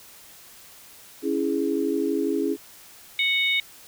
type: chord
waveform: sine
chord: C# minor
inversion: none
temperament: equal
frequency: 277.2 / 329.6 / 415.3 Hz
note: C#4 / E4 / G#4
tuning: 0 / 0 / 0 cents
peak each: -26 dBFS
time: 1.22-2.57 s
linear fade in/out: 50 ms
type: harmonic tone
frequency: 740 Hz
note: F#5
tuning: in tune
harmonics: 3 / 4 / 5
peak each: -22 / -31 / -24 dBFS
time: 3.19-3.6 s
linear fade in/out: 2 ms
effects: white hiss -48 dBFS RMS until 3.87 s